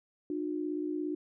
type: tone pair together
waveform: sine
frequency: 302.4 / 359.6 Hz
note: D#4 / F#4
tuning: -49 / -49 cents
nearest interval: minor third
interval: 300 cents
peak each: -33 / -36 dBFS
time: 0.3-1.15 s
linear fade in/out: 2 ms
effects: none